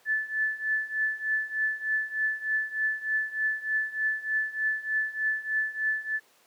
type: tone with tremolo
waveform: sine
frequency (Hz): 1744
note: A6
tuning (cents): -16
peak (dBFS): -22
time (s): 0.05-6.2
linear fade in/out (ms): 50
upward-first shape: triangle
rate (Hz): 3.3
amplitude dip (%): 90
effects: pink hiss -61 dBFS RMS until 6.46 s + high-pass 400 Hz 12 dB/octave